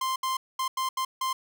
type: tone bursts at uneven times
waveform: 45% pulse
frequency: 1046.5 Hz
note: C6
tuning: in tune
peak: -26 dBFS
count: 6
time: 0.01-0.16 / 0.23-0.37 / 0.59-0.68 / 0.77-0.89 / 0.97-1.05 / 1.21-1.33 s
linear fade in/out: 5 ms
effects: none